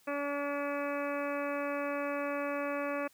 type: harmonic tone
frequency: 285.7 Hz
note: D4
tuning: 48 cents flat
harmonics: 1 / 2 / 3 / 4 / 5 / 6 / 7 / 8 / 9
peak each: -38 / -35 / -46 / -40 / -44 / -45 / -50 / -47 / -46 dBFS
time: 0.07-3.08 s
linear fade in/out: 10 ms
effects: white hiss -65 dBFS RMS until 3.13 s